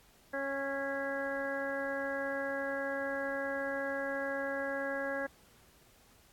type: harmonic tone with a mistuned harmonic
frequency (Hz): 275.3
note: C#4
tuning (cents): -12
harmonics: 1 / 2 / 3 / 4 / 5 / 6 / 7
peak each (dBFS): -42 / -36 / -45 / -47 / -47 / -38 / -48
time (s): 0.33-5.27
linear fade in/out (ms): 10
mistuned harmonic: 7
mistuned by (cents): +39
effects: pink hiss -63 dBFS RMS until 6.32 s + AAC 64 kbps